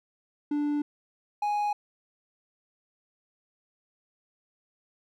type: tone pair in turn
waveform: triangle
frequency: 293.3 / 829.6 Hz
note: D4 / G#5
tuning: -2 / -2 cents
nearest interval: octave + tritone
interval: 1800 cents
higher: second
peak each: -23 dBFS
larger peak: neither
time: 0.51-0.82 / 1.42-1.73 s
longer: neither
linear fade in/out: 5 ms
effects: none

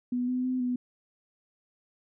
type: tone with pitch steps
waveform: sine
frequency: 246.8 / 252.2 / 255.4 / 248.1 Hz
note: B3 / B3 / C4 / B3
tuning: -1 / +36 / -42 / +8 cents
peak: -26 dBFS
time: 0.12-0.76 s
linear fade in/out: 5 ms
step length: 160 ms
effects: none

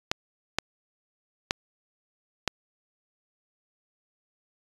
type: clicks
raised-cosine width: 0.2 ms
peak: -6 dBFS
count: 4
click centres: 0.115 / 0.586 / 1.509 / 2.477 s
effects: resampled to 24000 Hz

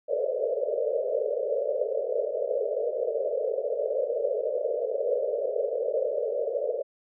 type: band-pass noise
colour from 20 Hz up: white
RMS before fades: -28 dBFS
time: 0.08-6.83 s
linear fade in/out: 20 ms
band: 430 to 610 Hz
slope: 96 dB/octave
effects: none

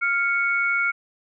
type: tone pair together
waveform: sine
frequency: 1396.9 / 2217 Hz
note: F6 / C#7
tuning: 0 / 0 cents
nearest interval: minor sixth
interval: 800 cents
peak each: -22 dBFS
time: 0.01-0.92 s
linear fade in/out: 20 ms
effects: none

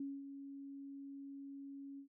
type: tone with ADSR envelope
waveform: sine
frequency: 277.2 Hz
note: C#4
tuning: in tune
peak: -39 dBFS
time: 0-2.08 s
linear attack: 4 ms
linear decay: 220 ms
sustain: -8 dB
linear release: 94 ms
effects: none

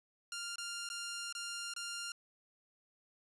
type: tone with dropouts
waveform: 10% pulse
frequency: 1396.9 Hz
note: F6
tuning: in tune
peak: -32 dBFS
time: 0.32-2.12 s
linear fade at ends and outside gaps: 2 ms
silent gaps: 0.558-0.582 / 0.89-0.9 / 1.326-1.35 / 1.738-1.763 s
effects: resampled to 24000 Hz

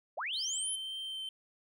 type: linear sweep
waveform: sine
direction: up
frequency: 462.7 to 11175 Hz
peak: -34 dBFS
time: 0.17-0.76 s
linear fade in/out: 10 ms
type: tone with vibrato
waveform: triangle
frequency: 3116 Hz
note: G7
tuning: 11 cents flat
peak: -36 dBFS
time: 0.33-1.29 s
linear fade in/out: 2 ms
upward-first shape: triangle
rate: 1.9 Hz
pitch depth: 12 cents each way
effects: none

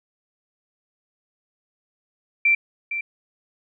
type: tone with echo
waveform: sine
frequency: 2349 Hz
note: D7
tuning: in tune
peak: -14 dBFS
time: 2.45-2.55 s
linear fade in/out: 5 ms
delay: 460 ms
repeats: 1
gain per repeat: -10 dB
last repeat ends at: 3.01 s
effects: none

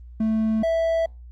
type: tone pair in turn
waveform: triangle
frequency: 220 / 657.8 Hz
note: A3 / E5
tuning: 0 / -4 cents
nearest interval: octave + perfect fifth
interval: 1896 cents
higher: second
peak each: -17 dBFS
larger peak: neither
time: 0.2-0.63 / 0.63-1.06 s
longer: neither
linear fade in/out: 5 ms
effects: added 60 Hz sine -39 dBFS peak until 1.31 s + Opus 24 kbps

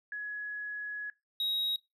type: tone pair in turn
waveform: sine / triangle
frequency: 1683 / 3802 Hz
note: G#6 / A#7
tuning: +23 / +33 cents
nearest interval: octave + major second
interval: 1410 cents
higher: second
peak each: -35 / -28 dBFS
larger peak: second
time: 0.12-1.1 / 1.4-1.76 s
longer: first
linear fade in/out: 2 ms
effects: noise-tail reverb RT60 0.2 s tail -21 dB re dry

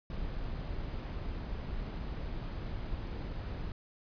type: noise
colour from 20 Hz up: brown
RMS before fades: -38 dBFS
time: 0.1-3.72 s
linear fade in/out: 2 ms
effects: resampled to 11025 Hz

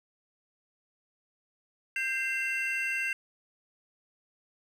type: tone cluster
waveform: triangle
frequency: 1584 / 2080 / 2712 Hz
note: G6 / C7 / E7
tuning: +18 / -11 / +49 cents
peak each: -32 / -33 / -30 dBFS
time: 1.96-3.13 s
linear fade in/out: 2 ms
effects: none

